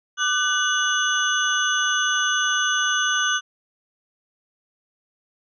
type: tone cluster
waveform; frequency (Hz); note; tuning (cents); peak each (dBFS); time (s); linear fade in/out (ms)
sine; 1193 / 1504 / 2923 / 3441 / 6170; D6 / F#6 / F#7 / A7 / G8; +27 / +28 / -22 / -39 / -28; -26 / -22 / -26 / -29 / -27; 0.17-3.41; 50
effects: none